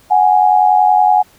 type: tone pair together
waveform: sine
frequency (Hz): 740 / 830.6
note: F#5 / G#5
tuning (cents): 0 / 0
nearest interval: major second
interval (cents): 200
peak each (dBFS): -10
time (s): 0.1-1.23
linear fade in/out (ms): 20
effects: pink hiss -48 dBFS RMS until 1.38 s